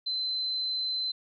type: tone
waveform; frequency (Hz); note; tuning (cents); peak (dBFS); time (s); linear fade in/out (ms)
sine; 4063; B7; +48; -28; 0.06-1.12; 10
effects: none